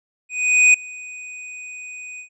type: tone with ADSR envelope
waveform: square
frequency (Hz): 2489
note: D#7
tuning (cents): 0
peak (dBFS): -9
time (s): 0.29-2.29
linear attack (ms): 450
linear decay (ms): 4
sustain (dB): -24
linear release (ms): 97
effects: resampled to 22050 Hz